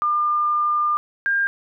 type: tone pair in turn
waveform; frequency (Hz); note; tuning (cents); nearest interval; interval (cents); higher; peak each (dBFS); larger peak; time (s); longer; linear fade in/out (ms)
sine; 1202 / 1604.5; D6 / G6; +40 / +40; perfect fourth; 500; second; -17; neither; 0.02-0.97 / 1.26-1.47; first; 0
effects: none